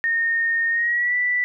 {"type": "tone with pitch glide", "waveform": "sine", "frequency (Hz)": [1839, 1971], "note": ["A#6", "B6"], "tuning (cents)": [-24, -4], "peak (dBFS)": -18, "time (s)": [0.04, 1.44], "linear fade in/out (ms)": 0, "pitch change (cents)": 120, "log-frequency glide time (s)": [0.7, 1.15], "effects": []}